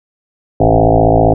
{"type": "tone with frequency modulation", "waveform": "sine", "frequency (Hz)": 392, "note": "G4", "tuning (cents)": 0, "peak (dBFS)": -6, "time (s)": [0.6, 1.34], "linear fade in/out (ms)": 5, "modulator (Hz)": 55.3, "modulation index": 6.6, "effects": []}